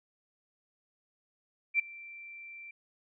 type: tone with ADSR envelope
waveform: sine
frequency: 2349 Hz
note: D7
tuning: in tune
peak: -21 dBFS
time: 1.74-2.71 s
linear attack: 53 ms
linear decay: 8 ms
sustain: -23 dB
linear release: 4 ms
effects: none